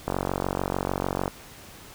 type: click train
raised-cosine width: 1 ms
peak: -11 dBFS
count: 57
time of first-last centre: 0.08-1.279 s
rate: 46.7 Hz
effects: pink hiss -46 dBFS RMS until 1.94 s